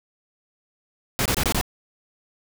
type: noise bursts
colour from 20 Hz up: pink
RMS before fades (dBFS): -22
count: 5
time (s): 1.19-1.612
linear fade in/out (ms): 0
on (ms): 66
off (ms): 23
effects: none